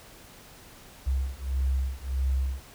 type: beating tone pair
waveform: sine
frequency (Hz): 65.41 / 67.01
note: C2 / C2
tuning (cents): 0 / +42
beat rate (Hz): 1.6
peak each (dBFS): -28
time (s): 1.06-2.61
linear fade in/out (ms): 20
effects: pink hiss -50 dBFS RMS until 2.74 s